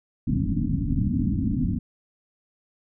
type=low-pass noise; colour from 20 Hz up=white; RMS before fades=-24 dBFS; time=0.27-1.79 s; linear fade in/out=5 ms; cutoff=290 Hz; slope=96 dB/octave; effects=none